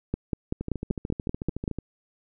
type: two click trains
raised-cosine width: 3 ms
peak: -18 / -13 dBFS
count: 17 / 9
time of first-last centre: 0.61-1.786 / 0.14-1.678 s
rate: 13.6 / 5.2 Hz
effects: none